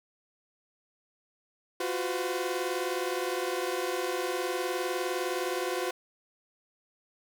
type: tone cluster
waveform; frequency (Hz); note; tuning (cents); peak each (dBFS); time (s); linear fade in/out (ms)
sawtooth; 352.1 / 371.7 / 508; F4 / F#4 / B4; +14 / +8 / +49; -30; 1.8-5.91; 5
effects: none